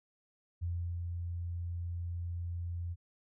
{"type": "tone with ADSR envelope", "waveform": "sine", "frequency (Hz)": 86.4, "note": "F2", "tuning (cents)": -18, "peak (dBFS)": -32, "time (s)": [0.61, 2.96], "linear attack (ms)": 22, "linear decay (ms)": 360, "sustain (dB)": -3, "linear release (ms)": 41, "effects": []}